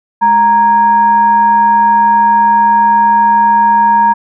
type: tone with frequency modulation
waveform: sine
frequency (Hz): 932.3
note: A#5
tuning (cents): 0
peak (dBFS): -5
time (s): 0.21-4.14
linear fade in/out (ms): 20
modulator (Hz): 724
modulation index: 0.31
effects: none